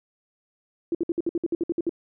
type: tone bursts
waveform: sine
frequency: 338.3 Hz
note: E4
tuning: 45 cents sharp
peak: -21 dBFS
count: 12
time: 0.92-1.894 s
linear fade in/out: 2 ms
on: 28 ms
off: 58 ms
effects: none